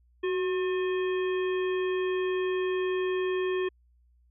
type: harmonic tone with a mistuned harmonic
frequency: 358.9 Hz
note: F4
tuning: 47 cents sharp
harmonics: 1 / 3 / 5 / 7 / 9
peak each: -26 / -39 / -39 / -42 / -45 dBFS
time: 0.23-3.69 s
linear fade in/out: 10 ms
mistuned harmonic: 1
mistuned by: +59 cents
effects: added 60 Hz sine -60 dBFS peak until 4.3 s